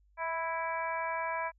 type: harmonic tone with a mistuned harmonic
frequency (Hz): 329.6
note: E4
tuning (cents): 0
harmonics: 2 / 3 / 4 / 5 / 6 / 7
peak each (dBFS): -38 / -34 / -45 / -40 / -48 / -41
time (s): 0.17-1.52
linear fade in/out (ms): 50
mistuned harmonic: 2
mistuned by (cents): -18
effects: added 50 Hz sine -63 dBFS peak until 1.58 s